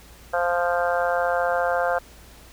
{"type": "harmonic tone", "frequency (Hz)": 174.61, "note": "F3", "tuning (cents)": 0, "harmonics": [3, 4, 5, 6, 7, 8, 9], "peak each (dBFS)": [-24, -24, -31, -33, -33, -30, -30], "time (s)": [0.33, 1.99], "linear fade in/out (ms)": 10, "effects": ["added 57 Hz sine -48 dBFS peak until 2.52 s", "pink hiss -49 dBFS RMS until 2.52 s"]}